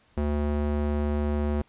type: tone with band-pass filter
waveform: square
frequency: 73.5 Hz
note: D2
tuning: 2 cents sharp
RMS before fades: -26 dBFS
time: 0.17-1.62 s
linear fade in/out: 5 ms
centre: 290 Hz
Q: 0.5
effects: pink hiss -62 dBFS RMS until 1.68 s + resampled to 8000 Hz